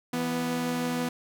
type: tone pair together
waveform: sawtooth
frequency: 166.41 / 246.5 Hz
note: E3 / B3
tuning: +17 / -3 cents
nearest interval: perfect fifth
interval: 680 cents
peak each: -30 / -24 dBFS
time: 0.13-1.09 s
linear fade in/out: 5 ms
effects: none